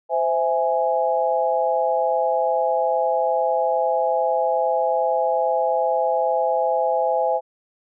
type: chord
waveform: sine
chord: C augmented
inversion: none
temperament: equal with one note detuned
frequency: 516.9 / 659.3 / 830.6 Hz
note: C5 / E5 / G#5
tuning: -21 / 0 / 0 cents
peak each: -22 dBFS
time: 0.09-7.41 s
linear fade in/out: 50 ms
effects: none